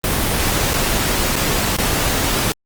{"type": "noise with dropouts", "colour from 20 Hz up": "pink", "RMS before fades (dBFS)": -18, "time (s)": [0.04, 2.52], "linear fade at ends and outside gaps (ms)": 0, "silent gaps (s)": [[0.733, 0.74], [1.356, 1.363], [1.766, 1.786]], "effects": ["Opus 24 kbps"]}